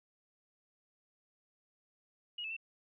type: tone with pitch steps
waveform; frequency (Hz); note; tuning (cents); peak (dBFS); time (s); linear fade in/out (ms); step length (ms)
sine; 2888 / 2622 / 2684; F#7 / E7 / E7; -43 / -10 / +31; -38; 2.38-2.566; 5; 62
effects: none